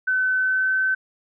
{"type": "tone with pitch glide", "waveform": "sine", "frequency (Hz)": [1517, 1530.2], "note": ["F#6", "G6"], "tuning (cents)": [43, -42], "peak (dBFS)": -18, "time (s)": [0.07, 0.95], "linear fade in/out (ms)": 10, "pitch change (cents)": 15, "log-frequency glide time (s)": [0.35, 0.74], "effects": []}